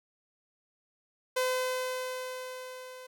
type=tone with level ramp; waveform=sawtooth; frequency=510 Hz; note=C5; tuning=44 cents flat; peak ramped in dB=-22 to -41 dBFS; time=1.36-3.07 s; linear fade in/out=10 ms; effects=none